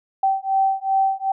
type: beating tone pair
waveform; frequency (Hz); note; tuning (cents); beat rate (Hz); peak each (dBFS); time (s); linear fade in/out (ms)
sine; 773 / 775.6; G5 / G5; -24 / -19; 2.6; -20; 0.23-1.32; 5
effects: none